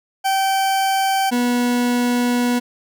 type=tone pair in turn; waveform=40% pulse; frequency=774 / 243.8 Hz; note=G5 / B3; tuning=-22 / -22 cents; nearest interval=octave + minor sixth; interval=2000 cents; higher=first; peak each=-15 dBFS; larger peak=neither; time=0.24-1.31 / 1.31-2.6 s; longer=second; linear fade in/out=20 ms; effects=none